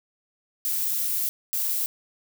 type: noise bursts at uneven times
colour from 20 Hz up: violet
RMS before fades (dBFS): -26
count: 2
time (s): 0.65-1.29 / 1.53-1.86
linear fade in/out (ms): 0
effects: none